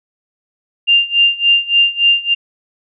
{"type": "tone with tremolo", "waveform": "sine", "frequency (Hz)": 2794, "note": "F7", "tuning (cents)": 0, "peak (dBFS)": -6, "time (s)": [0.87, 2.35], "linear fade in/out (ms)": 20, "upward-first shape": "sine", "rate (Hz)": 3.5, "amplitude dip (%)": 90, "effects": []}